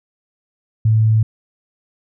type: tone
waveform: sine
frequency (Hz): 110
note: A2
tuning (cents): 0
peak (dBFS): -10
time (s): 0.85-1.23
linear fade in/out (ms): 5
effects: none